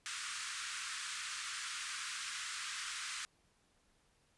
pink band-pass noise, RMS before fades -43 dBFS, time 0.06-3.25 s, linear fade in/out 0 ms, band 1200 to 9600 Hz, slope 48 dB/octave, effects pink hiss -73 dBFS RMS until 4.37 s + resampled to 24000 Hz

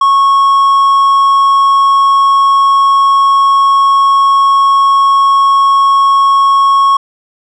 triangle tone, 1100 Hz, C#6, 14 cents flat, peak -3 dBFS, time 0.01-6.97 s, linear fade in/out 5 ms, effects resampled to 24000 Hz

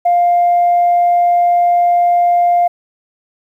sine tone, 701 Hz, F5, 6 cents sharp, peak -7 dBFS, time 0.05-2.68 s, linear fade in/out 10 ms, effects tanh soft clip ceiling -5 dBFS + 8-bit

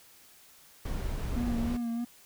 brown noise, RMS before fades -33 dBFS, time 0.85-1.77 s, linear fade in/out 5 ms
triangle tone with vibrato, 236.3 Hz, A#3, 24 cents sharp, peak -28 dBFS, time 1.36-2.05 s, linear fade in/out 10 ms, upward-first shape sine, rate 3.2 Hz, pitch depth 37 cents each way
effects white hiss -57 dBFS RMS until 2.25 s

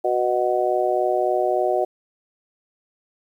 harmonic tone, 123.47 Hz, B2, in tune, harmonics 3 / 4 / 5 / 6, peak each -23 / -27 / -22 / -23 dBFS, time 0.04-1.85 s, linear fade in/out 10 ms, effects 9-bit

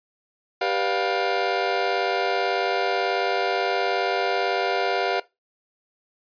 sawtooth chord, G dominant seventh, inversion none, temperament just, 392 / 490 / 588 / 705.6 Hz, G4 / B4 / D5 / F5, 0 / -14 / +2 / +18 cents, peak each -23 / -24 / -26 / -21 dBFS, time 0.61-5.2 s, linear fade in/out 5 ms, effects noise-tail reverb RT60 0.2 s tail -18 dB re dry + resampled to 11025 Hz

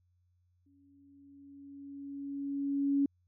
sine tone with exponential growth, 279.9 Hz, C#4, 17 cents sharp, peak -24 dBFS, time 0.66-3.06 s, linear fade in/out 5 ms, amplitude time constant 520 ms, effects added 89 Hz sine -69 dBFS peak until 3.27 s

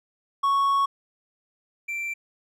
triangle tone pair in turn, 1108.7 / 2349 Hz, C#6 / D7, 0 / 0 cents, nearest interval octave + minor second, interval 1300 cents, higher second, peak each -17 / -26 dBFS, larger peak first, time 0.43-0.86 / 1.88-2.14 s, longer first, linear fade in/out 10 ms, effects none

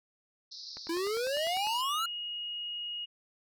white band-pass noise, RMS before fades -45 dBFS, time 0.51-1.82 s, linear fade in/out 10 ms, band 4000 to 5400 Hz, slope 96 dB/octave
click train, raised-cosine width 0.5 ms, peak -31 dBFS, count 10, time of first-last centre 0.77-1.67 s, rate 10 Hz
square exponential sweep, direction up, 324 to 1394 Hz, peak -31 dBFS, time 0.89-2.06 s, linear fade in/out 5 ms
sine tone, 2878 Hz, F#7, 49 cents flat, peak -35 dBFS, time 1.32-3.06 s, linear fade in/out 20 ms
effects none

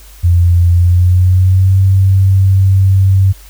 sine tone with pitch glide, 87 to 95.98 Hz, F2 to G2, -6 to -36 cents, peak -5 dBFS, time 0.23-3.33 s, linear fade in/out 20 ms, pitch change +170 cents, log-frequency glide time 0.73-1.8 s, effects added 50 Hz sine -35 dBFS peak until 3.49 s + white hiss -41 dBFS RMS until 3.49 s

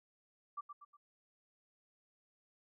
sine tone with echo, 1167 Hz, D6, 11 cents flat, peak -39 dBFS, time 0.57-0.61 s, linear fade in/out 10 ms, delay 120 ms, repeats 3, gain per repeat -7 dB, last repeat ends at 0.97 s, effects none

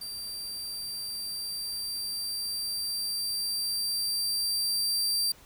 sawtooth tone with level ramp, 4699 Hz, D8, in tune, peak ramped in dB -33 to -22 dBFS, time 0.01-5.32 s, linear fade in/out 5 ms, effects pink hiss -55 dBFS RMS until 5.45 s

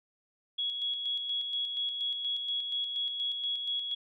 sine tone with tremolo, 3342 Hz, G#7, 10 cents sharp, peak -29 dBFS, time 0.58-3.95 s, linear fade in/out 10 ms, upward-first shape square, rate 4.2 Hz, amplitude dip 40%, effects none

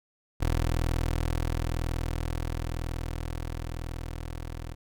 20% pulse tone with level ramp, 41 Hz, E1, 9 cents flat, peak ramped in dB -19 to -31 dBFS, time 0.4-4.75 s, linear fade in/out 20 ms, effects none

